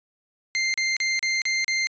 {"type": "tone bursts", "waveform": "sawtooth", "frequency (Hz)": 2093, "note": "C7", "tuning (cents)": 0, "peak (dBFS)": -18, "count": 6, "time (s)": [0.55, 1.87], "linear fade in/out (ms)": 0, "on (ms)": 190, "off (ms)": 36, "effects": ["resampled to 16000 Hz"]}